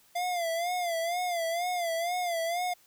square tone with vibrato, 691 Hz, F5, 19 cents flat, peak -29 dBFS, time 0.15-2.74 s, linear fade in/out 10 ms, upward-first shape sine, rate 2.1 Hz, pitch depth 87 cents each way, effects white hiss -62 dBFS RMS until 2.86 s

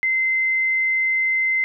sine tone, 2069 Hz, C7, 20 cents flat, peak -17 dBFS, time 0.03-1.64 s, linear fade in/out 0 ms, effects none

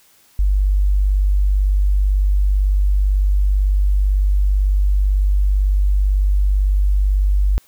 sine tone, 49 Hz, G1, in tune, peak -12 dBFS, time 0.39-7.58 s, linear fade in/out 0 ms, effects white hiss -53 dBFS RMS until 7.67 s

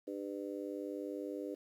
harmonic tone, 100 Hz, G2, 35 cents sharp, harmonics 3 / 4 / 5 / 6, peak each -42 / -44 / -44 / -50 dBFS, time 0.07-1.55 s, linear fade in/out 10 ms, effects 11-bit

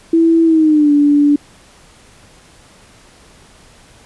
sine tone with pitch glide, 329.6 to 290.3 Hz, E4 to D4, 0 to -20 cents, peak -7 dBFS, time 0.13-1.36 s, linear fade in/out 5 ms, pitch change -220 cents, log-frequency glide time 0.44-0.92 s, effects pink hiss -45 dBFS RMS until 4.05 s + resampled to 24000 Hz

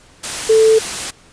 sine tone in noise, 441.2 Hz, A4, 5 cents sharp, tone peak -7 dBFS, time 0.49-0.79 s, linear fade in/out 10 ms, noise white, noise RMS -23 dBFS, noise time 0.23-1.11 s, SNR +13 dB, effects pink hiss -47 dBFS RMS until 1.32 s + resampled to 22050 Hz

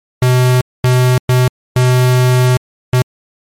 square tone bursts at uneven times, 126.2 Hz, B2, 38 cents sharp, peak -8 dBFS, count 5, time 0.22-0.61 / 0.84-1.18 / 1.29-1.48 / 1.76-2.57 / 2.93-3.02 s, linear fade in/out 2 ms, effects MP3 64 kbps

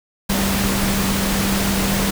sine tone in noise, 196 Hz, G3, in tune, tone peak -20 dBFS, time 0.29-2.11 s, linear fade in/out 10 ms, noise pink, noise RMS -21 dBFS, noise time 0.29-2.11 s, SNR -2 dB, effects none

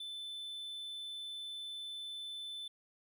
triangle tone, 3520 Hz, A7, in tune, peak -40 dBFS, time 0-2.68 s, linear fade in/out 5 ms, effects none

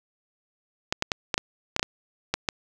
clicks, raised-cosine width 0.2 ms, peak -6 dBFS, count 10, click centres 0.925 / 1.024 / 1.118 / 1.342 / 1.379 / 1.764 / 1.795 / 1.829 / 2.34 / 2.488 s, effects 8-bit

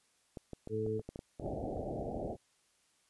clicks, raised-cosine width 2 ms, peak -29 dBFS, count 11, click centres 0.372 / 0.533 / 0.674 / 0.864 / 0.995 / 1.09 / 1.159 / 1.191 / 1.398 / 1.461 / 1.77 s
harmonic tone, 109 Hz, A2, 16 cents flat, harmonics 1 / 2 / 3 / 4, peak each -39 / -42 / -43 / -34 dBFS, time 0.69-1.02 s, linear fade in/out 50 ms
white low-pass noise, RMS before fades -39 dBFS, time 1.39-2.37 s, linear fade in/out 50 ms, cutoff 760 Hz, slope 96 dB/octave
effects white hiss -72 dBFS RMS until 3.09 s + resampled to 24000 Hz

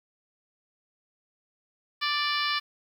harmonic tone, 587.3 Hz, D5, in tune, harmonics 2 / 3 / 4 / 5 / 6 / 7 / 8 / 9, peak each -30 / -32 / -33 / -34 / -35 / -35 / -36 / -37 dBFS, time 2.01-2.6 s, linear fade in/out 20 ms, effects 9-bit

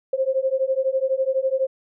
sine beating tone pair, 523.3 / 535.3 Hz, C5 / C5, 0 / +39 cents, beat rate 12 Hz, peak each -22 dBFS, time 0.13-1.67 s, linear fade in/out 5 ms, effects none

